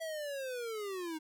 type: linear sweep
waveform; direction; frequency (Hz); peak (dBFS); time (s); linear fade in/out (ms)
square; down; 659.3 to 306.2; -38; 0-1.19; 20
effects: none